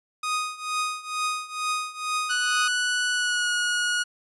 sawtooth tone with tremolo, 1244.5 Hz, D#6, in tune, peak -19 dBFS, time 0.23-2.68 s, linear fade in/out 5 ms, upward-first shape triangle, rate 2.2 Hz, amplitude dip 90%
sawtooth tone with pitch glide, 1478 to 1449.3 Hz, F#6 to F#6, -2 to -36 cents, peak -19 dBFS, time 2.29-4.04 s, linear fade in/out 20 ms, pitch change -34 cents, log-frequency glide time 3.13-3.5 s
effects resampled to 24000 Hz

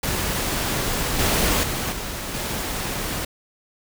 pink noise with level steps, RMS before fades -24 / -20 / -26 / -30 / -27 dBFS, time 0.03-3.25 s, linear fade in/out 5 ms, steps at 1.19 / 1.63 / 1.92 / 2.34 s, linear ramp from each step 5 ms, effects none

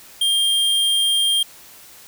square tone, 3202 Hz, G7, 36 cents sharp, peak -16 dBFS, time 0.21-1.43 s, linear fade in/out 5 ms, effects white hiss -44 dBFS RMS until 2.07 s

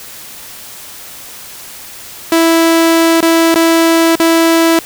sawtooth tone with dropouts, 329.6 Hz, E4, in tune, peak -3 dBFS, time 2.32-4.79 s, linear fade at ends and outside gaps 2 ms, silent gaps 3.206-3.227 / 3.544-3.557 / 4.155-4.199 s, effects white hiss -31 dBFS RMS until 4.85 s

